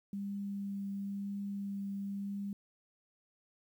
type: tone with vibrato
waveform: sine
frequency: 199.3 Hz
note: G3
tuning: 29 cents sharp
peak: -36 dBFS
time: 0.13-2.53 s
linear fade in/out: 2 ms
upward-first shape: triangle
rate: 0.98 Hz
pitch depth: 11 cents each way
effects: 11-bit